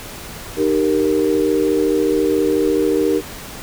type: chord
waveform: sine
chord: Eb major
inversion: none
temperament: equal with one note detuned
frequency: 307.4 / 392 / 466.2 Hz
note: Eb4 / G4 / Bb4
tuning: -21 / 0 / 0 cents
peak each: -18 dBFS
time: 0.56-3.22 s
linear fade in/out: 50 ms
effects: pink hiss -33 dBFS RMS until 3.62 s